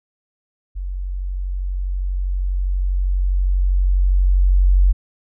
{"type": "tone with level ramp", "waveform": "sine", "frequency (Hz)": 46.2, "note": "F#1", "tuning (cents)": -2, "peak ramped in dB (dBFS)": [-23, -9], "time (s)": [0.75, 4.93], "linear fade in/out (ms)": 20, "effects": []}